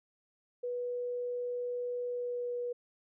sine tone with pitch glide, 489.4 to 485.5 Hz, B4 to B4, -16 to -30 cents, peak -33 dBFS, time 0.63-2.73 s, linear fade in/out 10 ms, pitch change -14 cents, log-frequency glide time 2.06-2.57 s, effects none

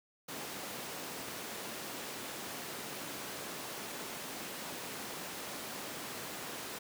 pink high-pass noise, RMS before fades -43 dBFS, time 0.28-6.79 s, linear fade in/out 10 ms, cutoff 220 Hz, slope 12 dB/octave, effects none

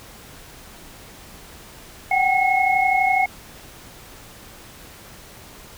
sine tone cluster, 748 / 780 / 2174 Hz, F#5 / G5 / C#7, +19 / -9 / -34 cents, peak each -20 dBFS, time 2.11-3.26 s, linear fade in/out 5 ms, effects pink hiss -43 dBFS RMS until 5.77 s

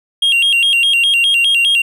triangle tone with vibrato, 2996 Hz, F#7, 21 cents sharp, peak -8 dBFS, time 0.22-1.82 s, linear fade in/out 5 ms, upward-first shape square, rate 4.9 Hz, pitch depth 140 cents each way, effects none

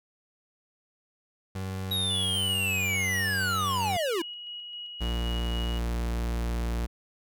30% pulse tone with vibrato, 94.9 Hz, F#2, 44 cents sharp, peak -29 dBFS, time 1.55-3.97 s, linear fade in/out 5 ms, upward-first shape sine, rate 18 Hz, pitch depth 13 cents each way
square linear sweep, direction down, 3828 to 311.1 Hz, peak -27 dBFS, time 1.91-4.22 s, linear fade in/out 5 ms
sine tone with tremolo, 2904 Hz, F#7, 33 cents flat, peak -36 dBFS, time 2.1-5.79 s, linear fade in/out 10 ms, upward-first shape square, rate 3.8 Hz, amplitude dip 25%
45% pulse tone, 58.27 Hz, A#1, in tune, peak -27 dBFS, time 5-6.87 s, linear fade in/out 20 ms
effects none

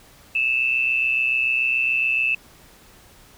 sine tone with amplitude modulation, 2637 Hz, E7, in tune, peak -15 dBFS, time 0.35-2.35 s, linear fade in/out 5 ms, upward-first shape sine, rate 127 Hz, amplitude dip 65%, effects pink hiss -50 dBFS RMS until 3.37 s

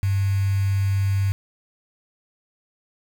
sine tone with quantisation, 98 Hz, G2, in tune, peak -18 dBFS, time 0.03-1.32 s, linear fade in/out 0 ms, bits 6, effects none

